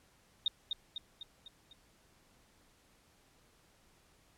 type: tone with echo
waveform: sine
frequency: 3693 Hz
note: A#7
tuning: 17 cents flat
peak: -27 dBFS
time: 0.46-0.48 s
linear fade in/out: 2 ms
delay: 250 ms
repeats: 5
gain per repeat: -5 dB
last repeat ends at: 1.73 s
effects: pink hiss -67 dBFS RMS until 4.37 s + low-pass 12000 Hz 12 dB/octave